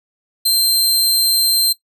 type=tone; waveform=sawtooth; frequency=4142 Hz; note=C8; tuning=18 cents flat; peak=-9 dBFS; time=0.45-1.73 s; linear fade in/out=10 ms; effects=noise-tail reverb RT60 0.1 s tail -17 dB re dry